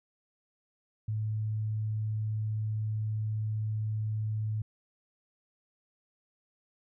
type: tone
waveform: sine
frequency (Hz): 108.1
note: A2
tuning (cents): -30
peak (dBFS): -29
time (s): 1.08-4.62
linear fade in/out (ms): 5
effects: none